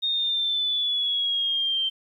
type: exponential sweep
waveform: sine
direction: down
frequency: 3700 to 3124 Hz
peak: -22 dBFS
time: 0.02-1.9 s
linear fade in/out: 20 ms
effects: 10-bit